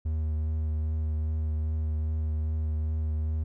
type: tone with vibrato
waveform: triangle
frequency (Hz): 77.78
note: D#2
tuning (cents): 0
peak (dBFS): -24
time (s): 0.05-3.44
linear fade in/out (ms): 10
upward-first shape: triangle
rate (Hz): 2.5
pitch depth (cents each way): 19
effects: none